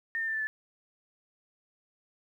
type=tone with pitch steps; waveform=sine; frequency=1822 / 1801.1 / 1780.4 / 1759.9 / 1739.7 Hz; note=A#6 / A6 / A6 / A6 / A6; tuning=-40 / +40 / +20 / 0 / -20 cents; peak=-29 dBFS; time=0.15-0.47 s; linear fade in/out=0 ms; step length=64 ms; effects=11-bit